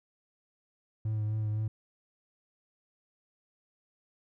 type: tone with vibrato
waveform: triangle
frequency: 107.6 Hz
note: A2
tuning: 38 cents flat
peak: -26 dBFS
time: 1.05-1.68 s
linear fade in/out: 5 ms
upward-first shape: triangle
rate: 3.9 Hz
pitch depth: 29 cents each way
effects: tanh soft clip ceiling -22 dBFS